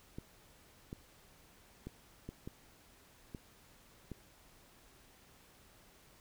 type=clicks; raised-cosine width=3 ms; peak=-30 dBFS; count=7; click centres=0.185 / 0.929 / 1.87 / 2.29 / 2.475 / 3.348 / 4.117 s; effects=pink hiss -63 dBFS RMS until 6.2 s